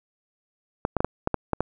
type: clicks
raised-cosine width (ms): 1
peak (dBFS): -8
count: 8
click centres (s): 0.851 / 0.967 / 1.005 / 1.046 / 1.274 / 1.343 / 1.533 / 1.606
effects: none